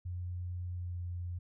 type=tone with pitch glide; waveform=sine; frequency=89.1 to 88.03 Hz; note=F2 to F2; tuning=+35 to +14 cents; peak=-36 dBFS; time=0.05-1.39 s; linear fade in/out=10 ms; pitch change=-21 cents; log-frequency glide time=0.73-0.98 s; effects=none